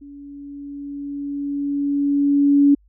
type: tone with level ramp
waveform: sine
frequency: 283.9 Hz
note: C#4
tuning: 41 cents sharp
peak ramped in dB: -37 to -9 dBFS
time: 0.01-2.75 s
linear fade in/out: 10 ms
effects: added 50 Hz sine -52 dBFS peak until 2.88 s